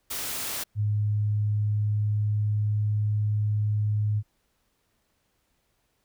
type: noise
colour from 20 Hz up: white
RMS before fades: -32 dBFS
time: 0.1-0.64 s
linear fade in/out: 10 ms
type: tone with pitch glide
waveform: sine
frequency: 104.8 to 105.41 Hz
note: G#2 to G#2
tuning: +16 to +26 cents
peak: -22 dBFS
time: 0.75-4.23 s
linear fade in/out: 50 ms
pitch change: +10 cents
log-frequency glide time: 1-3.09 s
effects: pink hiss -72 dBFS RMS until 6.04 s